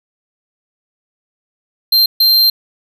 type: tone bursts at uneven times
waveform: square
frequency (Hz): 4159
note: C8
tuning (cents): -11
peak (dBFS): -8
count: 2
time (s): 1.92-2.06 / 2.2-2.5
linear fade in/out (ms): 5
effects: none